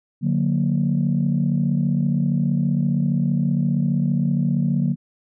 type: chord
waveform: sine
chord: D augmented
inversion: none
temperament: equal with one note detuned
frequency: 146.83 / 181.92 / 233.1 Hz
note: D3 / F#3 / A#3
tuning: 0 / -29 / 0 cents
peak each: -20 / -21 / -22 dBFS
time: 0.21-4.96 s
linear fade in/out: 50 ms
effects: tanh soft clip ceiling -10 dBFS